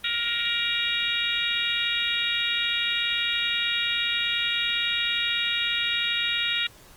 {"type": "harmonic tone with a mistuned harmonic", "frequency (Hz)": 470.3, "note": "A#4", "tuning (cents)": 15, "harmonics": [3, 4, 5, 6, 7, 8], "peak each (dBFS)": [-33, -32, -30, -29, -32, -28], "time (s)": [0.04, 6.67], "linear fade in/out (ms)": 5, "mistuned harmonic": 7, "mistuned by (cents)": 19, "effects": ["pink hiss -51 dBFS RMS until 6.96 s", "Opus 24 kbps"]}